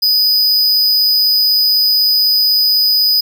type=tone with amplitude modulation; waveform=square; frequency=4978 Hz; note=D#8; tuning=in tune; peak=-8 dBFS; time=0.02-3.21 s; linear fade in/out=10 ms; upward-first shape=sine; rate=206 Hz; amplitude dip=40%; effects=none

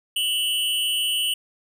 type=tone with amplitude modulation; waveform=square; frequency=2960 Hz; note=F#7; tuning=in tune; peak=-18 dBFS; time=0.16-1.34 s; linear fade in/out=5 ms; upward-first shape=sine; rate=226 Hz; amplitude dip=80%; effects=none

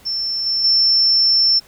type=tone with level steps; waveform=sine; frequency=5370 Hz; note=E8; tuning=31 cents sharp; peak=-19 / -16 / -11 dBFS; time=0.05-1.6 s; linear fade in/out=20 ms; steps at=0.46 / 0.64 s; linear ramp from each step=5 ms; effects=pink hiss -48 dBFS RMS until 1.67 s

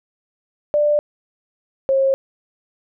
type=tone pair in turn; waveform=sine; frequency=592 / 538.6 Hz; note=D5 / C#5; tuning=+14 / -50 cents; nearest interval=major second; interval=164 cents; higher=first; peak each=-13 dBFS; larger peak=neither; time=0.74-0.99 / 1.89-2.14 s; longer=neither; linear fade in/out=0 ms; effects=none

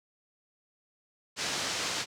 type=low-pass noise; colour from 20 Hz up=white; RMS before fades=-33 dBFS; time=1.36-2.06 s; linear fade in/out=50 ms; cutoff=6600 Hz; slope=24 dB/octave; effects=high-pass 100 Hz 12 dB/octave

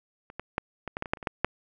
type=clicks; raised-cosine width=0.5 ms; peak=-29 / -19 / -11 / -19 / -16 / -15 / -22 / -9 / -30 / -24 / -11 / -7 dBFS; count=12; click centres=0.301 / 0.396 / 0.581 / 0.877 / 0.969 / 1.024 / 1.058 / 1.135 / 1.172 / 1.228 / 1.272 / 1.446 s; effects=none

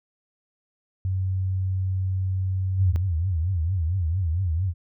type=tone; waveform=sine; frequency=94.1 Hz; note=F#2; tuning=30 cents sharp; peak=-22 dBFS; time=1.05-2.96 s; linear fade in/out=0 ms
type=tone with vibrato; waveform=sine; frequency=87 Hz; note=F2; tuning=6 cents flat; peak=-21 dBFS; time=2.77-4.74 s; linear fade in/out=50 ms; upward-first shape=triangle; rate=4.4 Hz; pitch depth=230 cents each way
effects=none

